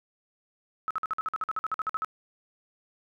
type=tone bursts; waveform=sine; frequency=1292 Hz; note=E6; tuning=35 cents flat; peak=-26 dBFS; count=16; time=0.88-2.046 s; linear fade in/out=0 ms; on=26 ms; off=50 ms; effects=none